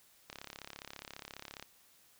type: click train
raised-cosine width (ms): 0.2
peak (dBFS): -27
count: 47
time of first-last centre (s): 0.3-1.626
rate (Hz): 34.7
effects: white hiss -65 dBFS RMS until 2.19 s